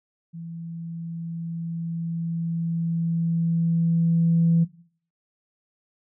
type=tone with level ramp; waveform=sine; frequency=166.7 Hz; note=E3; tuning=20 cents sharp; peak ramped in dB=-34 to -15 dBFS; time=0.33-4.65 s; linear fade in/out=20 ms; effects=noise-tail reverb RT60 0.5 s tail -17 dB re dry + tanh soft clip ceiling -11 dBFS